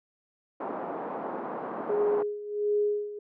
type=band-pass noise; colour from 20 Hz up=white; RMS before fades=-35 dBFS; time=0.6-2.23 s; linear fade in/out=5 ms; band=210 to 1000 Hz; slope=24 dB/octave
type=tone with tremolo; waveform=sine; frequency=415.3 Hz; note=G#4; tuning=in tune; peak=-22 dBFS; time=1.89-3.19 s; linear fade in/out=5 ms; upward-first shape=sine; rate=1.4 Hz; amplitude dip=80%
effects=none